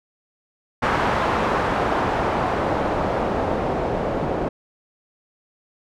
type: noise with low-pass filter sweep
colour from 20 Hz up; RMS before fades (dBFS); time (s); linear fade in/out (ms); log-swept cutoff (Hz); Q
white; -22; 0.82-4.49; 10; 1200 to 570; 1.1
effects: none